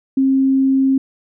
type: tone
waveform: sine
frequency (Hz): 267.6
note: C4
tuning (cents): +39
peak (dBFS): -11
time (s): 0.17-0.98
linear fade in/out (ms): 5
effects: none